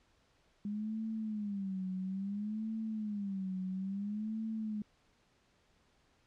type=tone with vibrato; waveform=sine; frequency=203.1 Hz; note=G#3; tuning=38 cents flat; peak=-35 dBFS; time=0.65-4.82 s; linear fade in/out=2 ms; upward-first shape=sine; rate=0.59 Hz; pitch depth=150 cents each way; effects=pink hiss -71 dBFS RMS until 6.26 s + low-pass 6000 Hz 12 dB/octave